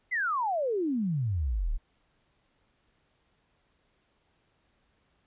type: exponential sweep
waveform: sine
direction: down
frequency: 2095 to 30.87 Hz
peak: -26 dBFS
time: 0.11-1.78 s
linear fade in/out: 20 ms
effects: pink hiss -71 dBFS RMS until 5.26 s + resampled to 8000 Hz